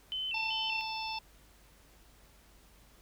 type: tone with vibrato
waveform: sine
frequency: 2862 Hz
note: F7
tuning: 42 cents sharp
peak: -33 dBFS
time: 0.12-0.81 s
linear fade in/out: 0 ms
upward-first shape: square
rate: 2.6 Hz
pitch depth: 110 cents each way
type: harmonic tone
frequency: 884 Hz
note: A5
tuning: 8 cents sharp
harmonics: 1 / 3 / 4 / 5 / 6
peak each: -38 / -41 / -44 / -47 / -43 dBFS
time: 0.34-1.19 s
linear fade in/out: 5 ms
effects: added 50 Hz sine -62 dBFS peak until 3.01 s + pink hiss -62 dBFS RMS until 3.01 s